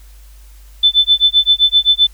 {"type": "tone with tremolo", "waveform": "sine", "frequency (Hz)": 3520, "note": "A7", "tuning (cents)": 0, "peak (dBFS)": -5, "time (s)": [0.83, 2.07], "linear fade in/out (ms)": 5, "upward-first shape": "sine", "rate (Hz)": 7.7, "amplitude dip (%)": 100, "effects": ["added 50 Hz sine -37 dBFS peak until 2.13 s", "white hiss -50 dBFS RMS until 2.13 s"]}